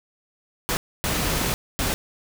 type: noise bursts at uneven times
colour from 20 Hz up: pink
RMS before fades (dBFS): -24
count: 3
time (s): 0.69-0.77 / 1.04-1.54 / 1.79-1.94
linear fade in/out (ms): 0
effects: none